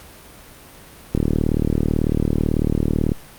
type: click train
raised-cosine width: 3 ms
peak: -5 dBFS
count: 76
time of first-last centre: 1.15-3.119 s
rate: 38.1 Hz
effects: pink hiss -43 dBFS RMS until 3.38 s + Opus 48 kbps